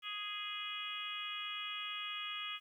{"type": "harmonic tone", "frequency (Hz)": 415.3, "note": "G#4", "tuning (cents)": 0, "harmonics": [3, 4, 5, 6, 7, 8], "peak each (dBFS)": [-46, -53, -49, -46, -45, -45], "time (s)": [0.02, 2.6], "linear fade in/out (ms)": 50, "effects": ["12-bit"]}